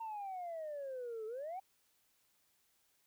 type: exponential two-way sweep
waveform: sine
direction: down then up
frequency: 920 to 427.4 to 788 Hz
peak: -39 dBFS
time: 0-1.6 s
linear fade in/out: 10 ms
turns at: 1.26 s
effects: tanh soft clip ceiling -38 dBFS + white hiss -75 dBFS RMS until 3.06 s